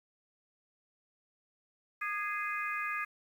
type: harmonic tone with a mistuned harmonic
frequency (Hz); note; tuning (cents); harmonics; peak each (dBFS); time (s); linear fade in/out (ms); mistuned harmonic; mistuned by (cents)
415.3; G#4; 0; 3 / 4 / 5 / 6; -37 / -38 / -39 / -40; 2.01-3.05; 10; 3; -30
effects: 10-bit